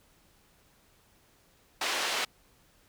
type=band-pass noise; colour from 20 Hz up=white; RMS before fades=-31 dBFS; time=1.81-2.25 s; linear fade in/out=5 ms; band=410 to 4000 Hz; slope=12 dB/octave; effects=pink hiss -64 dBFS RMS until 2.88 s